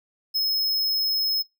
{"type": "tone", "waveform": "square", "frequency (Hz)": 5170, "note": "E8", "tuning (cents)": -34, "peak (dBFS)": -21, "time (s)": [0.34, 1.43], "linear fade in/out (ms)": 20, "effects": ["noise-tail reverb RT60 0.2 s tail -23 dB re dry"]}